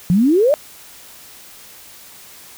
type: exponential sweep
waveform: sine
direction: up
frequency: 166.2 to 624 Hz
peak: -10 dBFS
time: 0.1-0.54 s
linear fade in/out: 0 ms
effects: white hiss -41 dBFS RMS until 2.57 s